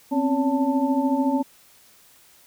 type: tone cluster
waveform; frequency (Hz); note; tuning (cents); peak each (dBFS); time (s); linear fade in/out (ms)
sine; 257.2 / 270.9 / 567 / 885; C4 / C#4 / C#5 / A5; -30 / -40 / +39 / +10; -25 / -21 / -29 / -27; 0.11-1.43; 20
effects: white hiss -54 dBFS RMS until 2.46 s